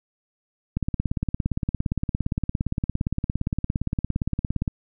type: click train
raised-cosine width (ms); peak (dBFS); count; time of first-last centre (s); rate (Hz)
5; -11; 69; 0.77-4.678; 17.4
effects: none